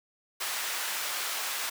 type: high-pass noise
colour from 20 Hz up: pink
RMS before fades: -33 dBFS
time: 0.4-1.7 s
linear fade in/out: 10 ms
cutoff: 1100 Hz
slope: 12 dB/octave
effects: none